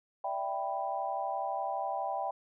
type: chord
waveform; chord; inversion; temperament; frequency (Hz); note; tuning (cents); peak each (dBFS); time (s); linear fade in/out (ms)
sine; E minor seventh; third; equal; 587.3 / 659.3 / 784 / 987.8; D5 / E5 / G5 / B5; 0 / 0 / 0 / 0; -40 / -38 / -34 / -39; 0.24-2.31; 5
effects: none